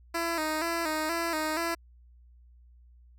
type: tone with vibrato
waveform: 10% pulse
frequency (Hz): 323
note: E4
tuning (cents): -35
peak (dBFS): -20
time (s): 0.14-1.75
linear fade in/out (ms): 10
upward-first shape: square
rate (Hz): 2.1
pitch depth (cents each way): 67
effects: added 60 Hz sine -53 dBFS peak until 3.18 s

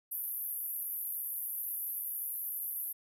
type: band-pass noise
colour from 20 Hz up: white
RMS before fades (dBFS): -38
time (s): 0.11-2.93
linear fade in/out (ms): 10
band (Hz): 11000 to 14000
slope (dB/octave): 96
effects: none

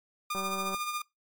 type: tone with tremolo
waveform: sawtooth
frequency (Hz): 1210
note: D#6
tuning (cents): -49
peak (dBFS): -26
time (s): 0.3-1.02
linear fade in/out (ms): 5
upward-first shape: sine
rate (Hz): 14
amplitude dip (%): 50
type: click train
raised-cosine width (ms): 1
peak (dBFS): -25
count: 77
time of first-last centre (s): 0.35-0.746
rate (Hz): 192
effects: noise-tail reverb RT60 0.2 s tail -23 dB re dry + MP3 96 kbps

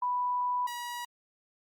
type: tone pair in turn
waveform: sine / sawtooth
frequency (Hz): 987.8 / 964.1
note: B5 / B5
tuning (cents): 0 / -42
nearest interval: unison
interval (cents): 42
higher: first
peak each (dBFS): -27 / -32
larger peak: first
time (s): 0.02-0.67 / 0.67-1.05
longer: first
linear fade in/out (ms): 5
effects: Opus 48 kbps

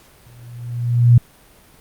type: tone with exponential growth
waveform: sine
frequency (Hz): 120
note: B2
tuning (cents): -49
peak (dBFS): -4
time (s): 0.26-1.18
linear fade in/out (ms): 5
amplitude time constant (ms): 200
effects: pink hiss -49 dBFS RMS until 1.8 s + Opus 48 kbps

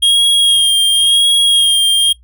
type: tone with vibrato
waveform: square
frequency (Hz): 3251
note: G#7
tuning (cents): -38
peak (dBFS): -8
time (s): 0.02-2.13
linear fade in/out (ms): 10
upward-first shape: sine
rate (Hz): 0.94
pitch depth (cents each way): 29
effects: noise-tail reverb RT60 0.1 s tail -19 dB re dry + added 60 Hz sine -42 dBFS peak until 2.23 s

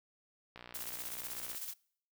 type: click train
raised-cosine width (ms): 0.3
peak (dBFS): -32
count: 61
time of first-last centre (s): 0.56-1.548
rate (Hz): 60.7
type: noise with tremolo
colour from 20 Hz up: blue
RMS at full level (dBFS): -41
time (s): 0.74-1.74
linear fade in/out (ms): 10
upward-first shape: square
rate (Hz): 16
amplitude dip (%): 45
effects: noise-tail reverb RT60 0.6 s tail -24 dB re dry

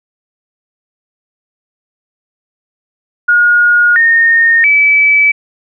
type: tone with pitch steps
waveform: sine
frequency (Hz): 1436 / 1838 / 2299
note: F6 / A#6 / D7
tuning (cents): +48 / -25 / -37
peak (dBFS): -5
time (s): 3.28-5.32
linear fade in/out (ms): 10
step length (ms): 680
effects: none

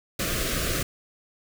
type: band-stop noise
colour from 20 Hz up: pink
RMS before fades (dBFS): -27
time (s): 0.19-0.83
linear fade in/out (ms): 5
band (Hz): 700 to 1100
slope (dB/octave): 96
effects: none

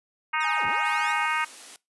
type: harmonic tone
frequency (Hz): 311.1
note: D#4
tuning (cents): 0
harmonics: 3 / 4 / 5 / 6 / 7 / 8 / 9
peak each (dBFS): -29 / -29 / -31 / -34 / -30 / -34 / -36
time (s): 0.33-1.45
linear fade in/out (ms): 10
type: linear two-way sweep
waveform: 15% pulse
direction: down then up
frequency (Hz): 2000 to 58.2 to 2000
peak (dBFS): -32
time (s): 0.4-1.13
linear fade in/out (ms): 10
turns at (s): 0.66
type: tone with vibrato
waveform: sine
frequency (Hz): 833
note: G#5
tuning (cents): +5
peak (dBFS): -31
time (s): 0.44-1.26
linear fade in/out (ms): 5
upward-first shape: sine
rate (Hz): 14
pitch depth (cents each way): 13
type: high-pass noise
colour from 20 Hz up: white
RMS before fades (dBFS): -44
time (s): 0.85-1.76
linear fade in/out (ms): 0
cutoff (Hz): 220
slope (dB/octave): 48
effects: noise-tail reverb RT60 0.2 s tail -21 dB re dry + resampled to 24000 Hz

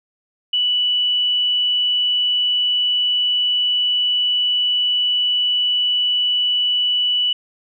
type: tone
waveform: sine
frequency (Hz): 2960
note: F#7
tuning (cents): 0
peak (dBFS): -15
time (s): 0.53-7.33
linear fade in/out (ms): 5
effects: none

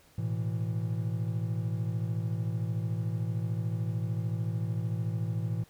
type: chord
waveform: triangle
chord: A suspended second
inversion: none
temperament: equal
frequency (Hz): 110 / 123.47 / 164.81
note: A2 / B2 / E3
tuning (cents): 0 / 0 / 0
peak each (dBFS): -29 / -34 / -33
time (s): 0.18-5.64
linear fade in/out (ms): 5
effects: pink hiss -61 dBFS RMS until 5.69 s

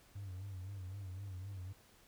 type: tone with vibrato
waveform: triangle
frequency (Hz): 95.5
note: G2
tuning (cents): -45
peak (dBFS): -40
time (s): 0.15-1.73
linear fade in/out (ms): 10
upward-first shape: sine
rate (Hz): 3.9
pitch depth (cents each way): 92
effects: tanh soft clip ceiling -38 dBFS + pink hiss -65 dBFS RMS until 2.07 s

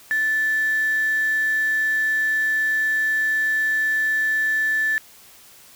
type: tone with quantisation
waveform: sine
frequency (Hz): 1752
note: A6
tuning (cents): -8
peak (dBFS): -18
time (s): 0.11-4.98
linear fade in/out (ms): 0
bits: 6
effects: white hiss -48 dBFS RMS until 5.75 s

